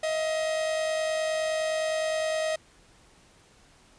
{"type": "tone pair together", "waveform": "45% pulse", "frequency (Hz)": [631.3, 681], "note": ["D#5", "F5"], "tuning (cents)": [25, -44], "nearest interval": "minor second", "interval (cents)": 131, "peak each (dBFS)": [-26, -37], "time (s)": [0.03, 2.56], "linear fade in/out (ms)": 5, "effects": ["pink hiss -58 dBFS RMS until 3.98 s", "resampled to 22050 Hz"]}